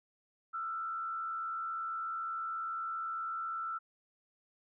sine tone with frequency modulation, 1336 Hz, E6, 23 cents sharp, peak -35 dBFS, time 0.53-3.79 s, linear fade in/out 20 ms, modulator 82.3 Hz, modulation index 0.53, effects none

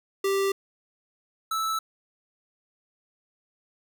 square tone pair in turn, 392 / 1314.3 Hz, G4 / E6, 0 / -6 cents, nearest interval octave + major sixth, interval 2094 cents, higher second, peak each -23 / -26 dBFS, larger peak first, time 0.24-0.52 / 1.51-1.79 s, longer neither, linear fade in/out 5 ms, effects none

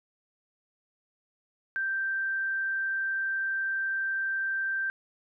sine tone, 1568 Hz, G6, in tune, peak -27 dBFS, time 1.76-4.9 s, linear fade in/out 0 ms, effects none

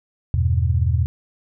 sine chord, E minor, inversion none, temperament just, 82.41 / 98.89 / 123.61 Hz, E2 / G2 / B2, 0 / +16 / +2 cents, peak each -18 / -22 / -21 dBFS, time 0.34-1.06 s, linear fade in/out 0 ms, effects none

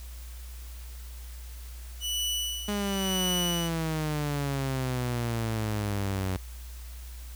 sawtooth tone with tremolo, 2960 Hz, F#7, in tune, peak -24 dBFS, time 2-3.71 s, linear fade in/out 50 ms, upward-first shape sine, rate 0.95 Hz, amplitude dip 80%
sawtooth exponential sweep, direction down, 207.7 to 92.5 Hz, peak -24 dBFS, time 2.68-6.37 s, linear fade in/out 5 ms
effects added 60 Hz sine -39 dBFS peak until 7.35 s + white hiss -51 dBFS RMS until 7.35 s

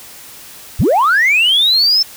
sine linear sweep, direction up, 45.91 to 5350 Hz, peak -7 dBFS, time 0.79-2.03 s, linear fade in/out 10 ms, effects tanh soft clip ceiling -6 dBFS + white hiss -36 dBFS RMS until 2.16 s

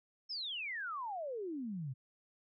sine exponential sweep, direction down, 5420 to 122.5 Hz, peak -38 dBFS, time 0.29-1.94 s, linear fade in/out 20 ms, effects none

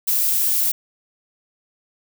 violet noise, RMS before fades -19 dBFS, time 0.07-0.72 s, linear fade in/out 10 ms, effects none

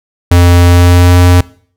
square tone with pitch glide, 87.6 to 88.93 Hz, F2 to F2, +6 to +32 cents, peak -3 dBFS, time 0.31-1.41 s, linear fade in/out 5 ms, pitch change +26 cents, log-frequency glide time 0.66-1.18 s, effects noise-tail reverb RT60 0.5 s tail -21 dB re dry

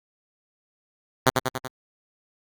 5% pulse tone with echo, 130 Hz, C3, 11 cents flat, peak -3 dBFS, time 1.26-1.3 s, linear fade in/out 10 ms, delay 95 ms, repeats 4, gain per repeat -4 dB, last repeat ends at 1.68 s, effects Opus 48 kbps

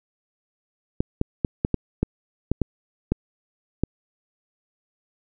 clicks, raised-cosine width 3 ms, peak -7 dBFS, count 10, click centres 1.005 / 1.214 / 1.448 / 1.649 / 1.743 / 2.03 / 2.516 / 2.617 / 3.12 / 3.836 s, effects none

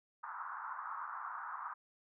pink band-pass noise, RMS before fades -44 dBFS, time 0.23-1.74 s, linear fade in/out 10 ms, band 950 to 1400 Hz, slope 48 dB/octave, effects none

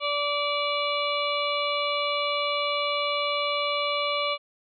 harmonic tone, 580 Hz, D5, 22 cents flat, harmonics 1 / 2 / 4 / 5 / 6 / 7, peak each -29 / -29 / -31 / -33 / -34 / -36 dBFS, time 0-4.38 s, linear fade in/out 50 ms, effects none

